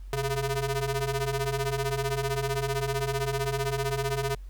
sawtooth ring-modulated tone, 274.5 Hz, C#4, 17 cents flat, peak -20 dBFS, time 0.13-4.35 s, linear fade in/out 2 ms, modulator 145 Hz, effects added 46 Hz sine -38 dBFS peak until 4.49 s + pink hiss -64 dBFS RMS until 4.49 s

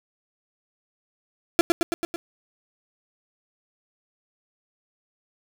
35% pulse tone with echo, 339.2 Hz, E4, 50 cents sharp, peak -11 dBFS, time 1.59-1.61 s, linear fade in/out 0 ms, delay 110 ms, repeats 5, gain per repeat -3 dB, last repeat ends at 2.16 s, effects none

